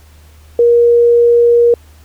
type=tone; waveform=sine; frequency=473.7 Hz; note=A#4; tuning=28 cents sharp; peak=-5 dBFS; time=0.59-1.74 s; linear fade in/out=2 ms; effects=added 76 Hz sine -39 dBFS peak until 2.04 s + pink hiss -48 dBFS RMS until 2.04 s